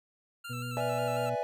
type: tone with vibrato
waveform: 25% pulse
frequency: 1364 Hz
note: F6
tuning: 41 cents flat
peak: -36 dBFS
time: 0.44-1.3 s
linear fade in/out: 10 ms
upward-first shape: square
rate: 5.5 Hz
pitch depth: 38 cents each way
type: harmonic tone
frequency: 122 Hz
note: B2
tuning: 21 cents flat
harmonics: 1 / 2 / 4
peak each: -36 / -42 / -48 dBFS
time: 0.49-1.36 s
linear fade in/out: 20 ms
type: chord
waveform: triangle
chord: E dominant seventh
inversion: second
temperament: equal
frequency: 493.9 / 587.3 / 659.3 / 830.6 Hz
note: B4 / D5 / E5 / G#5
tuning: 0 / 0 / 0 / 0 cents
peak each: -33 dBFS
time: 0.77-1.43 s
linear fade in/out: 0 ms
effects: none